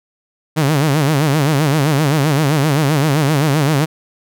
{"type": "tone with vibrato", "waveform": "sawtooth", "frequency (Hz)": 146.83, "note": "D3", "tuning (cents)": 0, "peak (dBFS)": -8, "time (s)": [0.56, 3.86], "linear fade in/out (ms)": 20, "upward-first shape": "sine", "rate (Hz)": 7.7, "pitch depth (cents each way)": 150, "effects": []}